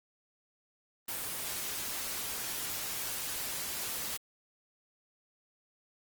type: noise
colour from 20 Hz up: white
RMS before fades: -37 dBFS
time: 1.08-4.17 s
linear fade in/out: 5 ms
effects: Opus 24 kbps